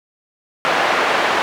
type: band-pass noise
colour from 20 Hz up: pink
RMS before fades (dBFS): -17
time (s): 0.65-1.42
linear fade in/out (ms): 0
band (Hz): 570 to 2300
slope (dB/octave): 12
effects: none